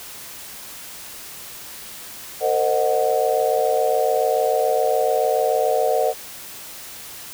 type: chord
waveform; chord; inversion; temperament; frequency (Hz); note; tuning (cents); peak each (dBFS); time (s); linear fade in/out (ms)
sine; C half-diminished seventh; third; equal with one note detuned; 456.3 / 523.3 / 622.3 / 740; Bb4 / C5 / Eb5 / Gb5; -37 / 0 / 0 / 0; -22; 2.4-6.14; 50
effects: white hiss -37 dBFS RMS until 7.33 s